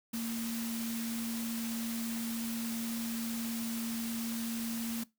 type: tone in noise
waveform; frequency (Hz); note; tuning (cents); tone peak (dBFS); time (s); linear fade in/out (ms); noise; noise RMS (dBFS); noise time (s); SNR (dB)
sine; 229.6; A#3; -26; -34; 0.13-5.04; 10; white; -42; 0.13-5.04; +5
effects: noise-tail reverb RT60 0.2 s tail -21 dB re dry